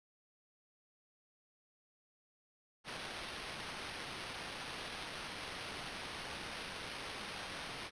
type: noise with sample-and-hold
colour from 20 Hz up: blue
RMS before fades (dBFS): -45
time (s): 2.84-7.91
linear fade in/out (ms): 50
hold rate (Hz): 7350
effects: resampled to 22050 Hz